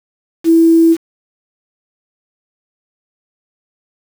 sine tone with quantisation, 329.6 Hz, E4, in tune, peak -5 dBFS, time 0.44-0.97 s, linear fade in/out 50 ms, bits 5, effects none

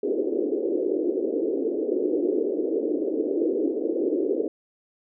pink band-pass noise, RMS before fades -25 dBFS, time 0.03-4.48 s, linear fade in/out 5 ms, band 300 to 480 Hz, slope 48 dB/octave, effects none

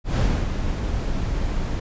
brown noise with ADSR envelope, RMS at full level -17 dBFS, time 0.04-1.8 s, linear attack 130 ms, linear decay 310 ms, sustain -7 dB, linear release 8 ms, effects resampled to 16000 Hz

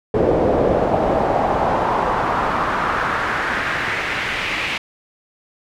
brown noise with band-pass filter sweep, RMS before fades -19 dBFS, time 0.14-4.78 s, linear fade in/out 5 ms, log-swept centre 470 to 2600 Hz, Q 2.3, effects none

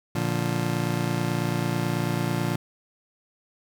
30% pulse chord, Bb major, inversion none, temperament just, 116.54 / 145.68 / 174.81 Hz, Bb2 / D3 / F3, 0 / -14 / +2 cents, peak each -26 dBFS, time 0.15-2.56 s, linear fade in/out 5 ms, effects none

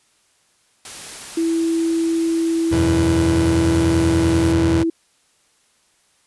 white noise, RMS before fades -34 dBFS, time 0.85-4.52 s, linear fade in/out 2 ms
sine tone, 329.6 Hz, E4, in tune, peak -16 dBFS, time 1.37-4.9 s, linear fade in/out 5 ms
sawtooth chord, E suspended second, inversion none, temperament just, 82.41 / 92.71 / 123.61 Hz, E2 / F#2 / B2, 0 / +4 / +2 cents, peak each -16 / -20 / -19 dBFS, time 2.71-4.84 s, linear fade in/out 20 ms
effects white hiss -60 dBFS RMS until 6.26 s + resampled to 24000 Hz

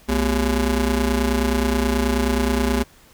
25% pulse ring-modulated tone, 155 Hz, D#3, 6 cents flat, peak -11 dBFS, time 0.08-2.84 s, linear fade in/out 20 ms, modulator 92.2 Hz, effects pink hiss -51 dBFS RMS until 3.13 s

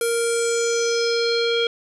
square tone with low-pass filter sweep, 466.2 Hz, A#4, in tune, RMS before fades -21 dBFS, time 0.01-1.67 s, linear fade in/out 2 ms, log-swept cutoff 11000 to 3300 Hz, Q 5.1, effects none

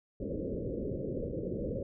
white low-pass noise, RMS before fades -36 dBFS, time 0.2-1.83 s, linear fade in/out 5 ms, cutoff 560 Hz, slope 96 dB/octave, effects none

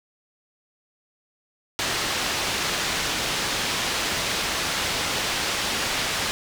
white low-pass noise, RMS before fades -26 dBFS, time 1.79-6.31 s, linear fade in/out 0 ms, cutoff 4700 Hz, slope 12 dB/octave, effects none

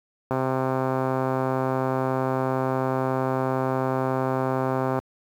click train, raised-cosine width 1 ms, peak -11 dBFS, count 614, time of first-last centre 0.31-4.989 s, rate 131 Hz, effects high-pass 60 Hz 12 dB/octave + 8-bit

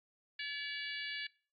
harmonic tone, 572 Hz, D5, 46 cents flat, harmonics 3 / 4 / 5 / 6 / 7 / 8, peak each -42 / -44 / -46 / -48 / -49 / -50 dBFS, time 0.39-1.27 s, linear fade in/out 5 ms, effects noise-tail reverb RT60 0.4 s tail -21 dB re dry + AAC 48 kbps

